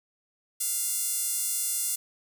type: tone with high-pass filter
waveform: sawtooth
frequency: 698 Hz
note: F5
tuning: 1 cent flat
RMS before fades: -29 dBFS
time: 0.6-1.96 s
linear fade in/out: 10 ms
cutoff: 8800 Hz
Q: 1.5
effects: none